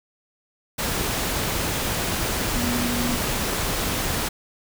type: tone in noise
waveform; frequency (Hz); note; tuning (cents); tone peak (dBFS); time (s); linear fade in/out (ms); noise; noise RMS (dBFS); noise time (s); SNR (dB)
sine; 241.7; B3; -37; -25; 2.55-3.17; 10; pink; -25; 0.78-4.29; -3
effects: none